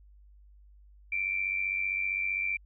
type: tone with amplitude modulation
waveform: sine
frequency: 2349 Hz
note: D7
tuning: in tune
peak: -25 dBFS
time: 1.12-2.57 s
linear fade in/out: 5 ms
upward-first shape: sine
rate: 95.4 Hz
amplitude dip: 65%
effects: added 50 Hz sine -53 dBFS peak until 2.65 s

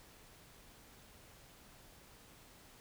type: silence
effects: pink hiss -60 dBFS RMS until 2.8 s

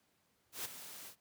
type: noise with ADSR envelope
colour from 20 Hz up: white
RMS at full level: -39 dBFS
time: 0.52-1.16 s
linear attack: 130 ms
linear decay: 15 ms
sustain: -11 dB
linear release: 87 ms
effects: pink hiss -75 dBFS RMS until 1.2 s + high-pass 100 Hz 12 dB/octave

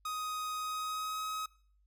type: tone with pitch glide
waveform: 45% pulse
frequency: 1252 to 1269.5 Hz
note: D#6 to D#6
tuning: +10 to +34 cents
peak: -35 dBFS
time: 0.05-1.46 s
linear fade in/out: 5 ms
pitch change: +24 cents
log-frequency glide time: 0.54-1.23 s
effects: noise-tail reverb RT60 0.5 s tail -21 dB re dry + added 50 Hz sine -66 dBFS peak until 1.86 s

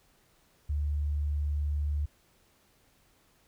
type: tone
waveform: sine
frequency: 73.42 Hz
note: D2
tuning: in tune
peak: -27 dBFS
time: 0.69-2.06 s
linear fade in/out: 10 ms
effects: pink hiss -66 dBFS RMS until 3.47 s

